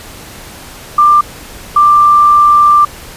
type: tone pair in turn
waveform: sine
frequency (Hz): 1188 / 1182.5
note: D6 / D6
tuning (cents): +20 / +12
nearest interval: unison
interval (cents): 8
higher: first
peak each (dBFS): -3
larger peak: neither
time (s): 0.98-1.21 / 1.76-2.85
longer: second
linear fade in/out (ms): 5
effects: pink hiss -31 dBFS RMS until 3.16 s + resampled to 32000 Hz